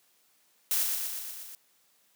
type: noise with echo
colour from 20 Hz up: blue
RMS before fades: -27 dBFS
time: 0.71-0.83 s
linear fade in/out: 0 ms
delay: 120 ms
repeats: 6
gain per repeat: -3 dB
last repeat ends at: 1.55 s
effects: white hiss -67 dBFS RMS until 2.15 s + high-pass 150 Hz 12 dB/octave